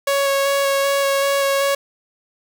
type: tone with vibrato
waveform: sawtooth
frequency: 554.4 Hz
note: C#5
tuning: in tune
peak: -12 dBFS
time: 0.07-1.75 s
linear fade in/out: 5 ms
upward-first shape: square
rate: 2.6 Hz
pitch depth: 9 cents each way
effects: 7-bit